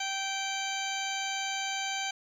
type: harmonic tone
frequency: 779 Hz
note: G5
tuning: 11 cents flat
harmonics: 1 / 2 / 3 / 4 / 5 / 6 / 8 / 9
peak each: -36 / -39 / -37 / -38 / -44 / -43 / -41 / -44 dBFS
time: 0-2.11 s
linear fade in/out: 5 ms
effects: 10-bit